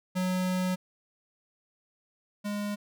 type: tone pair in turn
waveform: square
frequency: 183.9 / 205.9 Hz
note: F#3 / G#3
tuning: -10 / -15 cents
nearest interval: major second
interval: 195 cents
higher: second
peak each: -27 / -31 dBFS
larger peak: first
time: 0.15-0.76 / 2.44-2.76 s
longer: first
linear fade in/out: 20 ms
effects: none